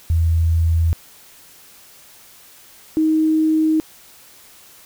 sine tone pair in turn, 82.41 / 314.6 Hz, E2 / D#4, 0 / +19 cents, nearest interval octave + major seventh, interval 2319 cents, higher second, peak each -13 dBFS, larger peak neither, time 0.1-0.93 / 2.97-3.8 s, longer neither, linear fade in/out 0 ms, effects white hiss -46 dBFS RMS until 4.85 s

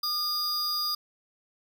square tone pair together, 1214 / 4862 Hz, D#6 / D#8, -43 / -41 cents, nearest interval 2 octaves, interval 2402 cents, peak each -35 / -28 dBFS, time 0.03-0.95 s, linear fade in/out 5 ms, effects 11-bit

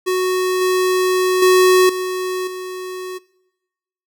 square tone with level steps, 369.3 Hz, F#4, 3 cents flat, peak -16 / -14 / -9 / -20 / -26 dBFS, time 0.06-3.19 s, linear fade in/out 20 ms, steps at 0.61 / 1.42 / 1.89 / 2.47 s, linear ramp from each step 5 ms, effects noise-tail reverb RT60 1.0 s tail -22 dB re dry

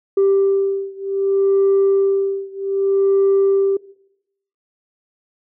sine beating tone pair, 392 / 392.64 Hz, G4 / G4, 0 / +3 cents, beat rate 0.64 Hz, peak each -15 / -16 dBFS, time 0.17-3.77 s, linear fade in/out 5 ms, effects noise-tail reverb RT60 0.8 s tail -20 dB re dry + tanh soft clip ceiling -9 dBFS

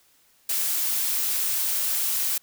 blue noise, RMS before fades -25 dBFS, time 0.49-2.38 s, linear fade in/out 5 ms, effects white hiss -61 dBFS RMS until 2.42 s

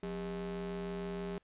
square ring-modulated tone, 111.4 Hz, A2, 22 cents sharp, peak -35 dBFS, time 0.03-1.38 s, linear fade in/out 0 ms, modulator 291 Hz, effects pink hiss -75 dBFS RMS until 1.43 s + resampled to 8000 Hz

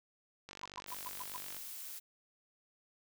click train, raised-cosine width 0.2 ms, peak -30 dBFS, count 53, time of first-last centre 0.49-1.567 s, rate 48.3 Hz
sine tone bursts, 999 Hz, B5, 20 cents sharp, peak -40 dBFS, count 6, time 0.63-1.368 s, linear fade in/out 2 ms, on 23 ms, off 120 ms
blue noise, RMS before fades -46 dBFS, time 0.87-2 s, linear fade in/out 20 ms
effects none

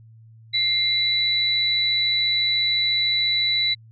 sine tone pair together, 2100 / 3957 Hz, C7 / B7, +6 / +3 cents, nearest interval major seventh, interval 1097 cents, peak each -25 / -19 dBFS, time 0.53-3.75 s, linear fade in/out 20 ms, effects added 112 Hz sine -45 dBFS peak until 3.91 s

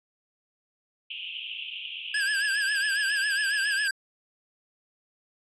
pink band-pass noise, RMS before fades -37 dBFS, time 1.1-3.88 s, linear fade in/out 5 ms, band 2600 to 3200 Hz, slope 96 dB/octave
square tone with vibrato, 1641 Hz, G#6, 21 cents flat, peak -25 dBFS, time 2.14-3.91 s, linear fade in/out 5 ms, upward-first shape triangle, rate 7.3 Hz, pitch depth 100 cents each way
effects resampled to 24000 Hz

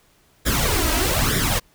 pink noise with flanger, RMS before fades -20 dBFS, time 0.45-1.6 s, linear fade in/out 20 ms, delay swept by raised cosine 0.55 to 3.15 ms, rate 1.1 Hz, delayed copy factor +0.75, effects pink hiss -58 dBFS RMS until 1.74 s

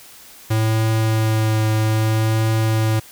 square tone with vibrato, 110 Hz, A2, in tune, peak -16 dBFS, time 0.5-3 s, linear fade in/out 10 ms, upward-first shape triangle, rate 0.62 Hz, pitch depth 17 cents each way, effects white hiss -43 dBFS RMS until 3.11 s

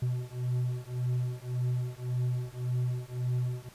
triangle beating tone pair, 123.47 / 125.27 Hz, B2 / B2, 0 / +25 cents, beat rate 1.8 Hz, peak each -30 dBFS, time 0.02-3.69 s, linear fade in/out 5 ms, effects pink hiss -55 dBFS RMS until 3.74 s + resampled to 32000 Hz

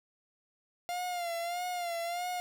45% pulse tone with vibrato, 698.5 Hz, F5, in tune, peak -33 dBFS, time 0.89-2.4 s, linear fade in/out 0 ms, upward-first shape sine, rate 1.6 Hz, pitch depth 59 cents each way, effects none

